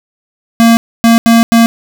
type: tone bursts at uneven times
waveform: square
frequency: 230.2 Hz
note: A#3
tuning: 22 cents flat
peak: -4 dBFS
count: 4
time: 0.6-0.77 / 1.04-1.18 / 1.26-1.43 / 1.52-1.66 s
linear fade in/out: 0 ms
effects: none